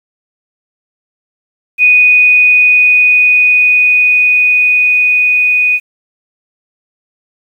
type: tone with level ramp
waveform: sine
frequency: 2482 Hz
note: D#7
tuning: 5 cents flat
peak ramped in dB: -3 to -7 dBFS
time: 1.78-5.8 s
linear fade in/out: 50 ms
effects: 7-bit